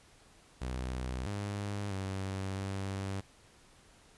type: tone with pitch steps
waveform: sawtooth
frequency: 63.2 / 101.6 / 96.2 / 97.3 Hz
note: B1 / G#2 / G2 / G2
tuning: +41 / -38 / -32 / -12 cents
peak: -31 dBFS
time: 0.61-3.21 s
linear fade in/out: 10 ms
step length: 650 ms
effects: pink hiss -61 dBFS RMS until 4.17 s + resampled to 24000 Hz